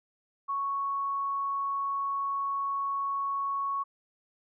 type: tone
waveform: sine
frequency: 1108.7 Hz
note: C#6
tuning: in tune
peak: -28 dBFS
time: 0.48-3.84 s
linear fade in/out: 20 ms
effects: none

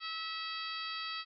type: harmonic tone with a mistuned harmonic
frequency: 649 Hz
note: E5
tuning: 27 cents flat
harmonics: 2 / 3 / 4 / 5 / 6 / 7 / 8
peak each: -42 / -46 / -46 / -45 / -45 / -44 / -56 dBFS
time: 0-1.25 s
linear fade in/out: 50 ms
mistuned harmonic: 7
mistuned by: +22 cents
effects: none

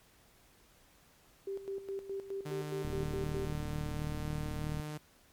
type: tone with tremolo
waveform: sine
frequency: 392 Hz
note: G4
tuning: in tune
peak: -35 dBFS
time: 1.47-3.53 s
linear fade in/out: 5 ms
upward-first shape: square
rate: 4.8 Hz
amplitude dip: 70%
type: tone with pitch glide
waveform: sawtooth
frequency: 150 to 151.31 Hz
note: D3 to D#3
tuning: +37 to -48 cents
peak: -35 dBFS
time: 2.45-4.98 s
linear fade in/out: 10 ms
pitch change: +15 cents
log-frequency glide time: 3.94-4.43 s
type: click train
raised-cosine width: 5 ms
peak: -27 dBFS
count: 76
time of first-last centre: 2.85-4.798 s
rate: 38.5 Hz
effects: pink hiss -64 dBFS RMS until 5.32 s + MP3 96 kbps

